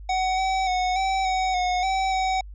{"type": "tone with pitch steps", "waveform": "square", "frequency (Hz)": [749, 762, 735, 768, 751, 727, 766, 756], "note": ["F#5", "G5", "F#5", "G5", "F#5", "F#5", "G5", "F#5"], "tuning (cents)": [21, -49, -12, -36, 26, -31, -40, 37], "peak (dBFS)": -22, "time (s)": [0.09, 2.41], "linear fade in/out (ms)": 5, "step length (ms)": 290, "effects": ["added 50 Hz sine -37 dBFS peak until 2.54 s", "resampled to 16000 Hz"]}